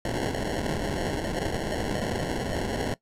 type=noise with sample-and-hold; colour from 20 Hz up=blue; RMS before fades=-29 dBFS; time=0.05-2.94 s; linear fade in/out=2 ms; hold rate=1225 Hz; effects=noise-tail reverb RT60 0.1 s tail -19 dB re dry + low-pass 10000 Hz 12 dB/octave